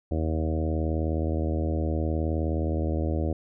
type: harmonic tone with a mistuned harmonic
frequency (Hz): 79.3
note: D#2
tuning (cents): +33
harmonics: 1 / 2 / 3 / 4 / 5 / 6 / 7 / 8 / 9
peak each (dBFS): -26 / -35 / -34 / -32 / -37 / -38 / -36 / -41 / -42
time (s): 0.11-3.33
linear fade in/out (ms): 5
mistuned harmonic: 1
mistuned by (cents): +21
effects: none